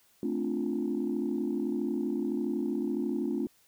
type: chord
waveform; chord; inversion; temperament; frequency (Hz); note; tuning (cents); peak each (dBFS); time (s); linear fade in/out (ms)
sine; D minor seventh; second; equal; 220 / 261.6 / 293.7 / 349.2; A3 / C4 / D4 / F4; 0 / 0 / 0 / 0; -33; 0.23-3.47; 2
effects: tanh soft clip ceiling -21 dBFS + white hiss -65 dBFS RMS until 3.67 s